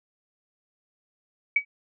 sine tone with exponential decay, 2272 Hz, C#7, 42 cents sharp, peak -14 dBFS, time 1.56-1.65 s, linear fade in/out 5 ms, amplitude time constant 18 ms, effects none

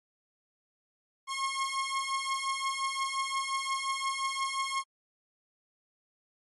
sawtooth beating tone pair, 1077 / 1082.7 Hz, C6 / C#6, +50 / -41 cents, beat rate 5.7 Hz, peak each -30 / -29 dBFS, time 1.27-4.84 s, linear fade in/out 50 ms, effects MP3 48 kbps

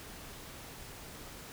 silence, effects pink hiss -48 dBFS RMS until 1.52 s

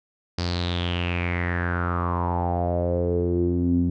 sawtooth tone with low-pass filter sweep, 87.5 Hz, F2, 4 cents sharp, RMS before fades -24 dBFS, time 0.38-3.9 s, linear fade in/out 5 ms, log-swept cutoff 4900 to 230 Hz, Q 6.8, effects none

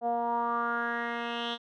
10% pulse tone with low-pass filter sweep, 235.5 Hz, A#3, 18 cents sharp, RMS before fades -31 dBFS, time 0.01-1.58 s, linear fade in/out 50 ms, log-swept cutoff 660 to 3500 Hz, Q 4.9, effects none

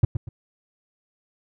triangle tone with echo, 110 Hz, A2, in tune, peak -8 dBFS, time 0.03-0.05 s, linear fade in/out 5 ms, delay 120 ms, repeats 2, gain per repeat -10 dB, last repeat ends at 0.29 s, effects none

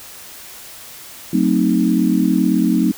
sine chord, F# diminished seventh, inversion none, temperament equal with one note detuned, 185 / 223.8 / 261.6 / 311.1 Hz, F#3 / A3 / C4 / Eb4, 0 / +30 / 0 / 0 cents, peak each -18 dBFS, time 1.33-2.92 s, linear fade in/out 5 ms, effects white hiss -37 dBFS RMS until 2.97 s

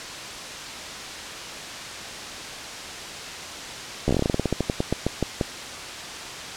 slowing click train, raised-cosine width 2 ms, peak -8 dBFS, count 21, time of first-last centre 4.08-5.412 s, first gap 13 ms, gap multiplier 1.15, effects white hiss -34 dBFS RMS until 6.56 s + low-pass 6000 Hz 12 dB/octave

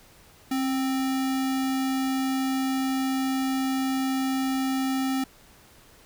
sine tone with sample-and-hold, 265.9 Hz, C4, 28 cents sharp, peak -23 dBFS, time 0.51-5.24 s, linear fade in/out 5 ms, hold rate 1050 Hz, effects pink hiss -54 dBFS RMS until 6.05 s

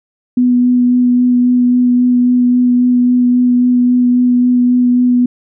sine tone with vibrato, 246.9 Hz, B3, in tune, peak -7 dBFS, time 0.37-5.26 s, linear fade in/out 5 ms, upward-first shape sine, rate 3.7 Hz, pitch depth 11 cents each way, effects none

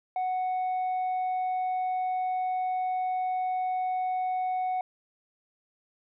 sine tone with tanh clipping, 740 Hz, F#5, in tune, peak -27 dBFS, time 0.16-4.81 s, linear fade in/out 2 ms, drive 2 dB, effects none

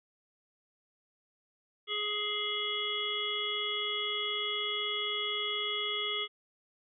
harmonic tone, 418.4 Hz, G#4, 13 cents sharp, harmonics 1 / 3 / 5 / 7 / 8, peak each -40 / -40 / -38 / -38 / -34 dBFS, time 1.87-6.28 s, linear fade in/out 50 ms, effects none

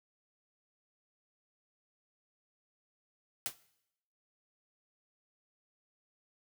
white noise with exponential decay, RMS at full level -31 dBFS, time 3.46-3.56 s, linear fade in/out 0 ms, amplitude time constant 20 ms, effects noise-tail reverb RT60 0.8 s tail -19 dB re dry

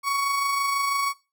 35% pulse tone with amplitude modulation, 1118 Hz, C#6, 14 cents sharp, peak -19 dBFS, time 0.03-1.14 s, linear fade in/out 50 ms, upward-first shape sine, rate 26.1 Hz, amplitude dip 30%, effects noise-tail reverb RT60 0.3 s tail -20 dB re dry

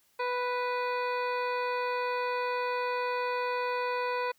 harmonic tone with a mistuned harmonic, 493.9 Hz, B4, in tune, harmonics 1 / 2 / 3 / 4 / 5 / 7 / 8 / 9, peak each -32 / -32 / -39 / -42 / -40 / -53 / -51 / -49 dBFS, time 0.19-4.32 s, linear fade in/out 10 ms, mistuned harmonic 7, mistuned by +15 cents, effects white hiss -68 dBFS RMS until 4.38 s

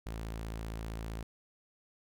sawtooth tone, 55.3 Hz, A1, 9 cents sharp, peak -34 dBFS, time 0.06-1.23 s, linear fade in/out 5 ms, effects none

